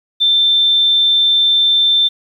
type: tone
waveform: sine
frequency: 3560 Hz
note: A7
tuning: 20 cents sharp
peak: -9 dBFS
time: 0.2-2.09 s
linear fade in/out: 20 ms
effects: 8-bit